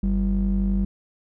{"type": "ring-modulated tone", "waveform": "triangle", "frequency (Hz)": 73.42, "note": "D2", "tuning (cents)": 0, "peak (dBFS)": -14, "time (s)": [0.03, 0.85], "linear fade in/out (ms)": 5, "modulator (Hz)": 121, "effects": []}